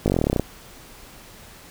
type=slowing click train; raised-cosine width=2 ms; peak=-6 dBFS; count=14; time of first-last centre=0.06-0.397 s; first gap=19 ms; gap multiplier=1.05; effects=pink hiss -45 dBFS RMS until 1.7 s